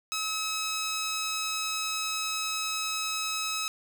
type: tone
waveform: 10% pulse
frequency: 1285 Hz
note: E6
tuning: 45 cents flat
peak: -21 dBFS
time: 0.12-3.68 s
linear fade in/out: 0 ms
effects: 8-bit